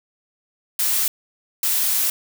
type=noise bursts at uneven times; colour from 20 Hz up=blue; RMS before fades=-20 dBFS; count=2; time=0.79-1.08 / 1.63-2.1 s; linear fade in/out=2 ms; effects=none